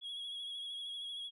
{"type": "tone with vibrato", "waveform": "sine", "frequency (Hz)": 3326, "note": "G#7", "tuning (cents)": 2, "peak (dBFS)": -38, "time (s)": [0.01, 1.31], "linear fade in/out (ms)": 50, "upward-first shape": "triangle", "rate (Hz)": 13, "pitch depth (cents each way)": 41, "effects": ["tanh soft clip ceiling -39 dBFS"]}